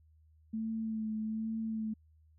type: tone with vibrato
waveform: sine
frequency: 220 Hz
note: A3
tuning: in tune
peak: -33 dBFS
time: 0.53-1.94 s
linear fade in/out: 10 ms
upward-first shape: sine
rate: 1.2 Hz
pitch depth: 24 cents each way
effects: added 78 Hz sine -61 dBFS peak until 2.38 s